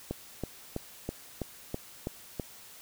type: click train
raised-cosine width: 2 ms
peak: -19 dBFS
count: 8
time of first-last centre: 0.11-2.398 s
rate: 3.06 Hz
effects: white hiss -51 dBFS RMS until 2.81 s